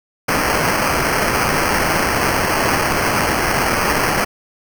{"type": "noise with sample-and-hold", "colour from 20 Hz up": "blue", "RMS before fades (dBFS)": -17, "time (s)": [0.28, 4.25], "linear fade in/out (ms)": 10, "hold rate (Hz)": 3675, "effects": []}